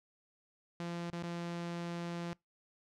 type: tone with dropouts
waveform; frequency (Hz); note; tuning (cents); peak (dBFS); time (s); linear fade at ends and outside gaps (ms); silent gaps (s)
sawtooth; 171.6; F3; -30; -34; 0.8-2.33; 0; 1.1-1.13 / 1.226-1.235
effects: noise-tail reverb RT60 0.2 s tail -26 dB re dry + low-pass 6000 Hz 12 dB/octave